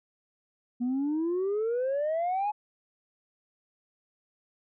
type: exponential sweep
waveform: sine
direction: up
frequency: 238.2 to 854 Hz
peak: -24 dBFS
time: 0.8-2.52 s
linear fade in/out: 20 ms
effects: tanh soft clip ceiling -24 dBFS